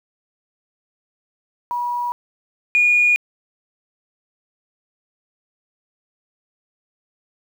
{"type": "tone pair in turn", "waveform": "sine", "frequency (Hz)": [967, 2441], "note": ["B5", "D#7"], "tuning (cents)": [-37, -34], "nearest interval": "octave + major third", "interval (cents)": 1603, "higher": "second", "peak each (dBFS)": [-20, -11], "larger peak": "second", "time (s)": [[1.71, 2.12], [2.75, 3.16]], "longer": "neither", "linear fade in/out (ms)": 0, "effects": ["tanh soft clip ceiling -7 dBFS", "8-bit"]}